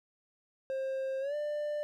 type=tone with pitch glide; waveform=triangle; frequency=532 to 593.7 Hz; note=C5 to D5; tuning=+29 to +19 cents; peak=-30 dBFS; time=0.7-1.83 s; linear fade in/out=0 ms; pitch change=+190 cents; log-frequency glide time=1.2-1.35 s; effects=none